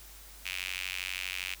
sawtooth tone with high-pass filter, 92.5 Hz, F#2, in tune, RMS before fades -37 dBFS, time 0.45-1.55 s, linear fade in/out 10 ms, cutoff 2500 Hz, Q 3.9, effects added 50 Hz sine -52 dBFS peak until 1.6 s + white hiss -52 dBFS RMS until 1.6 s

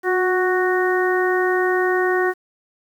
harmonic tone with a mistuned harmonic, 370 Hz, F#4, in tune, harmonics 1 / 2 / 3 / 4 / 5, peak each -18 / -25 / -27 / -26 / -24 dBFS, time 0.03-2.34 s, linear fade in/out 50 ms, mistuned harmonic 1, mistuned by -30 cents, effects 8-bit

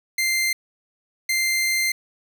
sawtooth tone pair in turn, 2089 / 2089 Hz, C7 / C7, -3 / -3 cents, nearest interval unison, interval 0 cents, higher neither, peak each -16 dBFS, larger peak neither, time 0.18-0.53 / 1.29-1.92 s, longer second, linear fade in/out 5 ms, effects none

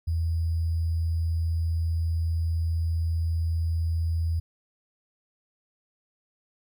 sine tone with sample-and-hold, 82.4 Hz, E2, in tune, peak -23 dBFS, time 0.07-4.4 s, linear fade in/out 10 ms, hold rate 4900 Hz, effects none

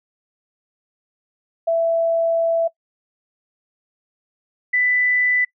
sine tone pair in turn, 664 / 1989.8 Hz, E5 / B6, +12 / +12 cents, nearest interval octave + perfect fifth, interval 1900 cents, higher second, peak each -15 dBFS, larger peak neither, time 1.67-2.68 / 4.73-5.45 s, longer first, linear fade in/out 10 ms, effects noise-tail reverb RT60 0.1 s tail -22 dB re dry

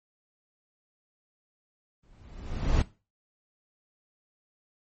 brown noise with exponential growth, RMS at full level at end -20 dBFS, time 2.03-2.82 s, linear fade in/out 5 ms, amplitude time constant 170 ms, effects noise-tail reverb RT60 0.3 s tail -17 dB re dry + MP3 32 kbps

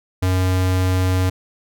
square tone, 92.5 Hz, F#2, in tune, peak -16 dBFS, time 0.22-1.3 s, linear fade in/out 10 ms, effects none

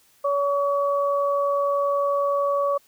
sine tone pair together, 566 / 1132.7 Hz, C#5 / C#6, +36 / +37 cents, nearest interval octave, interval 1201 cents, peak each -21 / -24 dBFS, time 0.24-2.78 s, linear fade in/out 10 ms, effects white hiss -59 dBFS RMS until 2.87 s

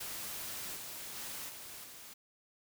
white noise with level steps, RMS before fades -42 / -45 / -43 / -48 / -51 dBFS, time 0-2.14 s, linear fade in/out 10 ms, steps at 0.75 / 1.15 / 1.48 / 1.83 s, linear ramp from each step 20 ms, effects none

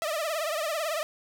sawtooth tone with vibrato, 629 Hz, D#5, 19 cents sharp, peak -24 dBFS, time 0.02-1.03 s, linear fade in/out 0 ms, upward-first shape triangle, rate 18 Hz, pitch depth 140 cents each way, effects none

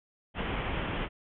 pink low-pass noise, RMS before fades -33 dBFS, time 0.34-1.09 s, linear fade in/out 50 ms, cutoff 3300 Hz, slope 96 dB/octave, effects none

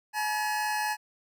25% pulse tone pair together, 849.9 / 954 Hz, G#5 / A#5, +40 / +40 cents, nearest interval major second, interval 200 cents, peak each -24 / -33 dBFS, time 0.13-0.97 s, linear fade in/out 50 ms, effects none

